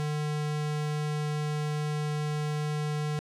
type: tone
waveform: square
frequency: 150.2 Hz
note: D3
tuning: 39 cents sharp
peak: -29 dBFS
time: 0-3.19 s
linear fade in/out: 0 ms
effects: low-pass 9000 Hz 12 dB/octave + 11-bit